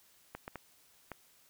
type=clicks; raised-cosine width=0.5 ms; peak=-26 dBFS; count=4; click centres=0.35 / 0.479 / 0.557 / 1.117 s; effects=white hiss -65 dBFS RMS until 1.49 s